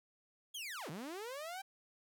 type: linear two-way sweep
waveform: sawtooth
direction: down then up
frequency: 3381 to 138.59 to 793 Hz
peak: -39 dBFS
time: 0.54-1.62 s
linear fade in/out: 10 ms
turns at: 0.9 s
effects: none